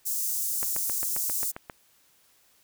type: high-pass noise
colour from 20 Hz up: white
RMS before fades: -29 dBFS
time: 0.05-1.52 s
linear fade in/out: 20 ms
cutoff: 6300 Hz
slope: 24 dB/octave
type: click train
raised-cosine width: 0.5 ms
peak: -21 dBFS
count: 9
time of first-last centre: 0.63-1.698 s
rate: 7.49 Hz
effects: white hiss -63 dBFS RMS until 2.63 s